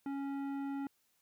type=tone with tanh clipping; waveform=sine; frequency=277.2 Hz; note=C#4; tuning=in tune; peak=-38 dBFS; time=0.06-0.87 s; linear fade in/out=2 ms; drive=13 dB; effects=white hiss -75 dBFS RMS until 1.21 s